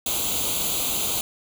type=noise with comb filter; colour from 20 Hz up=white; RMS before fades=-25 dBFS; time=0.06-1.21 s; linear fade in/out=2 ms; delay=0.28 ms; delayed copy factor=+0.85; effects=none